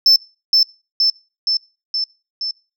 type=tone with echo; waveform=sine; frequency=5290 Hz; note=E8; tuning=5 cents sharp; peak=-5 dBFS; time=0.06-0.16 s; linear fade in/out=2 ms; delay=470 ms; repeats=5; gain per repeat=-3 dB; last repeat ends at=2.51 s; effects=noise-tail reverb RT60 0.3 s tail -23 dB re dry + tanh soft clip ceiling -6 dBFS